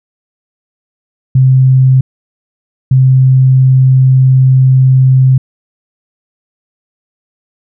sine tone pair in turn, 130.81 / 130.81 Hz, C3 / C3, 0 / 0 cents, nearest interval unison, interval 0 cents, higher neither, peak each -3 dBFS, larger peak neither, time 1.35-2.01 / 2.91-5.38 s, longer second, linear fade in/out 5 ms, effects none

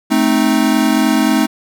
square chord, A diminished, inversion none, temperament equal with one note detuned, 218.1 / 261.6 / 311.1 Hz, A3 / C4 / Eb4, -15 / 0 / 0 cents, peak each -16 dBFS, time 0.1-1.47 s, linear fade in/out 20 ms, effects none

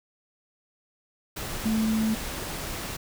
sine tone in noise, 220 Hz, A3, in tune, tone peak -22 dBFS, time 1.65-2.15 s, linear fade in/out 10 ms, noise pink, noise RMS -34 dBFS, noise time 1.36-2.97 s, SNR +9 dB, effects none

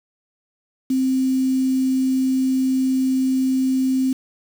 sine tone with quantisation, 261.6 Hz, C4, in tune, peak -16 dBFS, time 0.9-4.13 s, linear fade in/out 5 ms, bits 6, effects none

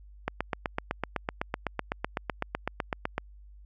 click train, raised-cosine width 0.5 ms, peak -13 dBFS, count 24, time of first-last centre 0.28-3.18 s, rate 7.93 Hz, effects added 50 Hz sine -48 dBFS peak until 3.65 s

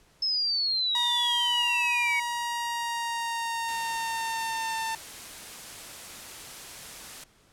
sine exponential sweep, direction down, 5250 to 2217 Hz, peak -24 dBFS, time 0.22-2.2 s, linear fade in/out 5 ms
sawtooth tone with pitch glide, 961 to 896.6 Hz, B5 to A5, -48 to +32 cents, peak -25 dBFS, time 0.95-4.95 s, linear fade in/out 2 ms, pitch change -120 cents, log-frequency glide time 1.9-4.79 s
white noise, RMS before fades -42 dBFS, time 3.68-7.24 s, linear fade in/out 5 ms
effects pink hiss -61 dBFS RMS until 7.52 s + low-pass 11000 Hz 12 dB/octave

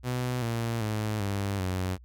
sawtooth tone with pitch steps, 124.9 / 115.86 / 107.48 / 99.71 / 92.49 Hz, B2 / A#2 / A2 / G2 / F#2, +20 / -10 / -40 / +30 / 0 cents, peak -24 dBFS, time 0.03-1.98 s, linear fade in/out 50 ms, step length 390 ms, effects added 60 Hz sine -48 dBFS peak until 2.04 s

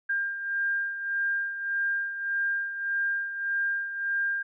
sine beating tone pair, 1600 / 1601.7 Hz, G6 / G6, +35 / +37 cents, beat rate 1.7 Hz, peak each -27 / -34 dBFS, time 0.09-4.43 s, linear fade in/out 10 ms, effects none

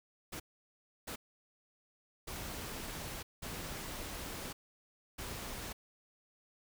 pink noise bursts at uneven times, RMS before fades -43 dBFS, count 5, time 0.32-0.4 / 1.07-1.16 / 2.27-3.23 / 3.42-4.53 / 5.18-5.73 s, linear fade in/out 10 ms, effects none

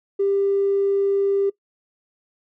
triangle tone with tanh clipping, 396.4 Hz, G4, 19 cents sharp, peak -17 dBFS, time 0.19-1.5 s, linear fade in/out 10 ms, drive 4 dB, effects noise-tail reverb RT60 0.1 s tail -20 dB re dry

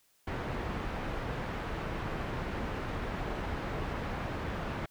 pink low-pass noise, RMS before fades -36 dBFS, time 0.27-4.86 s, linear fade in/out 5 ms, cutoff 1900 Hz, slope 12 dB/octave, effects white hiss -69 dBFS RMS until 4.9 s

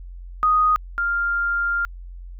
sine tone pair in turn, 1244.5 / 1396.9 Hz, D#6 / F6, 0 / 0 cents, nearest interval major second, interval 200 cents, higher second, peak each -14 / -19 dBFS, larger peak first, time 0.43-0.76 / 0.98-1.85 s, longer second, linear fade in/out 0 ms, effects added 44 Hz sine -34 dBFS peak until 2.39 s

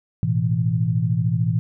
sine chord, A suspended second, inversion none, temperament equal, 110 / 123.47 / 164.81 Hz, A2 / B2 / E3, 0 / 0 / 0 cents, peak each -22 dBFS, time 0.23-1.59 s, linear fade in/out 0 ms, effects none

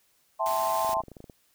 sine chord, A minor seventh, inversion second, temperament equal, 659.3 / 784 / 880 / 1046.5 Hz, E5 / G5 / A5 / C6, 0 / 0 / 0 / 0 cents, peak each -29 / -33 / -29 / -29 dBFS, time 0.39-1.02 s, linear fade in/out 20 ms
white noise, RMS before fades -38 dBFS, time 0.46-0.94 s, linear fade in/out 0 ms
clicks, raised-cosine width 2 ms, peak -31 dBFS, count 12, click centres 0.847 / 0.893 / 0.932 / 0.969 / 1.004 / 1.037 / 1.083 / 1.117 / 1.168 / 1.204 / 1.242 / 1.298 s
effects white hiss -67 dBFS RMS until 1.54 s

